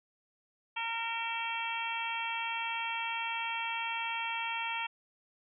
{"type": "harmonic tone with a mistuned harmonic", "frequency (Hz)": 460, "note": "A#4", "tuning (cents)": -23, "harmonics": [2, 3, 4, 5, 6, 7], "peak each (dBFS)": [-37, -43, -44, -40, -38, -42], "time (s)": [0.76, 4.87], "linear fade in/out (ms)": 10, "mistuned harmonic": 6, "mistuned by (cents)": -39, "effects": []}